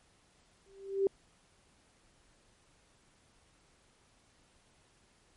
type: tone with exponential growth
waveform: sine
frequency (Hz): 391.2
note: G4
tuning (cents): -4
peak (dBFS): -22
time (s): 0.66-1.07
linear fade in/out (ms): 1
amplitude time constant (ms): 87
effects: pink hiss -67 dBFS RMS until 5.36 s + MP3 48 kbps